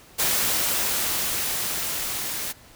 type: noise with level ramp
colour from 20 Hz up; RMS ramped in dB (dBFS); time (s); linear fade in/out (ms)
white; -22 to -30; 0.18-2.53; 20
effects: pink hiss -50 dBFS RMS until 2.75 s